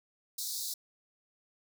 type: high-pass noise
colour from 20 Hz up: pink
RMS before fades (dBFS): -37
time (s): 0.38-0.74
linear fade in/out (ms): 5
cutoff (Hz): 3800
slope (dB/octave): 96
effects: none